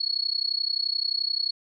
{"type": "tone with amplitude modulation", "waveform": "sine", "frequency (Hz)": 4355, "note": "C#8", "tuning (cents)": -31, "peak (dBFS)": -20, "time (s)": [0, 1.51], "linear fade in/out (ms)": 10, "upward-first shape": "sine", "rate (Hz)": 31.5, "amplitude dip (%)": 95, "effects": []}